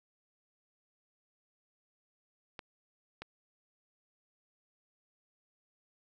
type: clicks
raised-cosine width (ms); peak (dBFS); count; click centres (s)
0.3; -26; 2; 2.592 / 3.22
effects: none